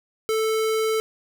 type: tone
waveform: square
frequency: 440 Hz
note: A4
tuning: in tune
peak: -21 dBFS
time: 0.29-1 s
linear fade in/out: 0 ms
effects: none